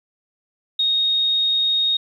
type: tone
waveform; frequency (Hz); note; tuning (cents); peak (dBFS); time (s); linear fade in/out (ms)
sine; 3729; A#7; 0; -16; 0.79-1.97; 5
effects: 9-bit